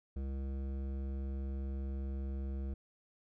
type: tone with hard clipping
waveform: triangle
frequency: 67.5 Hz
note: C#2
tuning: 45 cents flat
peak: -38 dBFS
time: 0.16-2.74 s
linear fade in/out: 5 ms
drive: 17 dB
effects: none